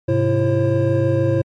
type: tone cluster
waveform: triangle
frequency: 105.2 / 131.6 / 336.7 / 535 Hz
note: G#2 / C3 / E4 / C5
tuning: +23 / +10 / +37 / +38 cents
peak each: -18 dBFS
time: 0.08-1.42 s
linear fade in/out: 10 ms
effects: MP3 48 kbps